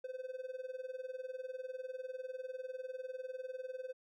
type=tone with tremolo; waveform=triangle; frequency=513 Hz; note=C5; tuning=34 cents flat; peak=-36 dBFS; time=0.04-3.93 s; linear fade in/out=5 ms; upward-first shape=sine; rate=20 Hz; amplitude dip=85%; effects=none